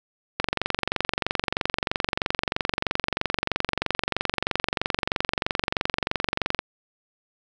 click train, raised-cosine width 0.3 ms, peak -6 dBFS, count 144, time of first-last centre 0.4-6.59 s, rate 23.1 Hz, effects none

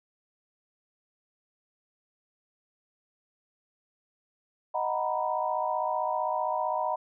sine chord, B major seventh, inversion first, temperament equal, 622.3 / 740 / 932.3 / 987.8 Hz, D#5 / F#5 / A#5 / B5, 0 / 0 / 0 / 0 cents, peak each -32 dBFS, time 4.74-6.96 s, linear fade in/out 10 ms, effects none

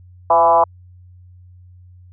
sine tone with frequency modulation, 835 Hz, G#5, 9 cents sharp, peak -9 dBFS, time 0.3-0.64 s, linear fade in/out 5 ms, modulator 164 Hz, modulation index 1.5, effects added 90 Hz sine -41 dBFS peak until 2.12 s

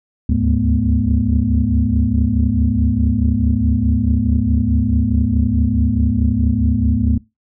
sine tone cluster, 72.4 / 77.1 / 105.1 / 213.7 / 245.4 Hz, D2 / D#2 / G#2 / G#3 / B3, -24 / -15 / +21 / +50 / -11 cents, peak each -19 dBFS, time 0.29-7.18 s, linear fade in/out 5 ms, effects noise-tail reverb RT60 0.2 s tail -19 dB re dry + tanh soft clip ceiling -2 dBFS

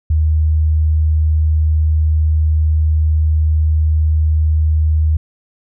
sine tone, 77.78 Hz, D#2, in tune, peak -10 dBFS, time 0.1-5.17 s, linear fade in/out 5 ms, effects none

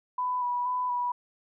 sine tone with vibrato, 987.8 Hz, B5, in tune, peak -26 dBFS, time 0.18-1.12 s, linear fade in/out 5 ms, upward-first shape square, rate 2.1 Hz, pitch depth 18 cents each way, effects none

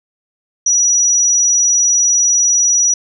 sine tone, 5840 Hz, F#8, 24 cents flat, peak -9 dBFS, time 0.66-2.94 s, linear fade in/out 5 ms, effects none

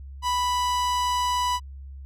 45% pulse tone, 987.8 Hz, B5, in tune, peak -22 dBFS, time 0.22-1.6 s, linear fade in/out 50 ms, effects added 68 Hz sine -37 dBFS peak until 2.05 s + low-pass 10000 Hz 12 dB/octave

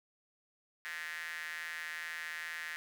square tone with high-pass filter, 81.2 Hz, E2, 26 cents flat, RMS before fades -42 dBFS, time 0.85-2.76 s, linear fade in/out 0 ms, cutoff 1800 Hz, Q 6, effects none

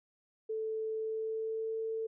sine tone with pitch glide, 439.7 to 445.8 Hz, A4 to A4, -1 to +23 cents, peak -33 dBFS, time 0.49-2.07 s, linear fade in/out 10 ms, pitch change +24 cents, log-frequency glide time 0.97-1.8 s, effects none

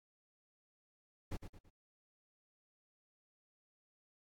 brown noise with echo, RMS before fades -39 dBFS, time 1.31-1.37 s, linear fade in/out 10 ms, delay 110 ms, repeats 3, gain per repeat -8 dB, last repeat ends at 1.7 s, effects AAC 64 kbps

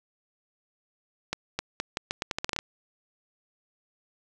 accelerating click train, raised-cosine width 0.2 ms, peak -11 dBFS, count 13, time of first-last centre 1.33-2.589 s, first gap 260 ms, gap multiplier 0.81, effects none

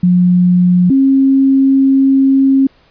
sine tone pair in turn, 179 / 269.7 Hz, F3 / C#4, +43 / -47 cents, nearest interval perfect fifth, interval 710 cents, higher second, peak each -6 dBFS, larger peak neither, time 0.03-0.9 / 0.9-2.67 s, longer second, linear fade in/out 5 ms, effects pink hiss -50 dBFS RMS until 2.9 s + resampled to 11025 Hz

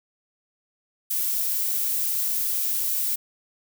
violet noise, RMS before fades -25 dBFS, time 1.1-3.16 s, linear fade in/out 10 ms, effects none

